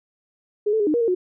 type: tone with pitch steps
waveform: sine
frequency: 416.9 / 440.1 / 411.2 / 304.7 / 475.5 / 460 / 364.2 Hz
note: G#4 / A4 / G#4 / D#4 / A#4 / A#4 / F#4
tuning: +7 / 0 / -17 / -36 / +34 / -23 / -27 cents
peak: -17 dBFS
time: 0.66-1.15 s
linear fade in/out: 10 ms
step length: 70 ms
effects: none